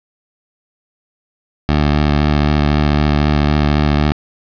15% pulse tone with vibrato, 74.1 Hz, D2, 16 cents sharp, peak -5 dBFS, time 1.69-4.12 s, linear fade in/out 0 ms, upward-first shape sine, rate 3.9 Hz, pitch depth 21 cents each way, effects resampled to 11025 Hz + 7-bit

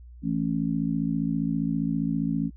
sine chord, A major, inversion second, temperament just, 165 / 220 / 275 Hz, E3 / A3 / C#4, +2 / 0 / -14 cents, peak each -28 dBFS, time 0.22-2.51 s, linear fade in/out 50 ms, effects added 60 Hz sine -43 dBFS peak until 2.56 s

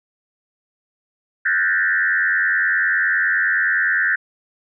sine tone with frequency modulation, 1670 Hz, G#6, 9 cents sharp, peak -15 dBFS, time 1.45-4.16 s, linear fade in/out 10 ms, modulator 89.7 Hz, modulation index 2.3, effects none

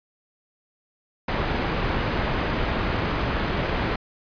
pink low-pass noise, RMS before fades -25 dBFS, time 1.28-3.96 s, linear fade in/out 5 ms, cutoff 2500 Hz, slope 12 dB/octave, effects resampled to 11025 Hz

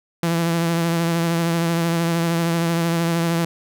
sawtooth tone with vibrato, 167.8 Hz, E3, 31 cents sharp, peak -14 dBFS, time 0.23-3.45 s, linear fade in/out 2 ms, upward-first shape triangle, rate 13 Hz, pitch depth 33 cents each way, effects none

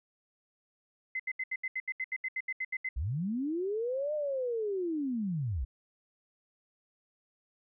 sine tone bursts, 2052 Hz, C7, 34 cents flat, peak -31 dBFS, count 15, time 1.15-2.89 s, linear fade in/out 5 ms, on 46 ms, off 75 ms
sine linear two-way sweep, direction up then down, 51.91 to 613 to 51.91 Hz, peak -30 dBFS, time 2.96-5.65 s, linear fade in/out 10 ms, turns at 4.14 s
effects none

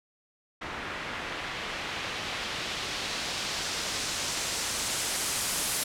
white noise with low-pass filter sweep, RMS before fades -33 dBFS, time 0.61-5.84 s, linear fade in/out 10 ms, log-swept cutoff 1900 to 11000 Hz, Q 1, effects none

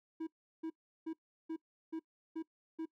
triangle tone bursts, 322.6 Hz, E4, 37 cents flat, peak -35 dBFS, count 7, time 0.2-2.857 s, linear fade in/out 10 ms, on 71 ms, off 360 ms, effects noise-tail reverb RT60 0.1 s tail -21 dB re dry

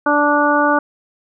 harmonic tone, 292.7 Hz, D4, 6 cents flat, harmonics 1 / 2 / 3 / 4 / 5, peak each -18 / -18 / -18 / -18 / -18 dBFS, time 0.06-0.79 s, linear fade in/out 5 ms, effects none

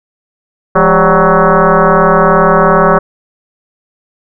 sine tone with frequency modulation, 359.3 Hz, F4, 49 cents sharp, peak -4 dBFS, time 0.75-2.99 s, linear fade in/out 10 ms, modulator 189 Hz, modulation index 5.7, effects none

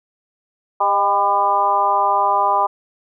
harmonic tone with a mistuned harmonic, 200.1 Hz, G3, 36 cents sharp, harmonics 2 / 3 / 4 / 5 / 6, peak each -29 / -24 / -18 / -17 / -21 dBFS, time 0.8-2.67 s, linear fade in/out 10 ms, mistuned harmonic 3, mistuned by +41 cents, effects none

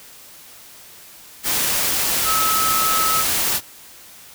sine tone in noise, 1294 Hz, E6, 32 cents flat, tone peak -19 dBFS, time 2.24-3.25 s, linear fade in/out 50 ms, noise white, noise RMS -20 dBFS, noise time 1.43-3.61 s, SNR -2 dB, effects white hiss -43 dBFS RMS until 4.34 s

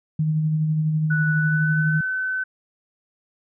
sine tone with tremolo, 155.56 Hz, D#3, in tune, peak -17 dBFS, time 0.19-2.01 s, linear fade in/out 5 ms, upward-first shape sine, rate 12 Hz, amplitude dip 30%
sine tone with pitch glide, 1480 to 1519 Hz, F#6 to F#6, 0 to +45 cents, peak -22 dBFS, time 1.1-2.44 s, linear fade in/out 10 ms, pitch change +45 cents, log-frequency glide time 1.34-1.97 s
effects none

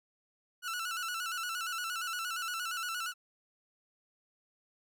sawtooth tone with vibrato, 1396.9 Hz, F6, in tune, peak -31 dBFS, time 0.62-3.14 s, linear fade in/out 50 ms, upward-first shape square, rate 8.6 Hz, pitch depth 76 cents each way, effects none

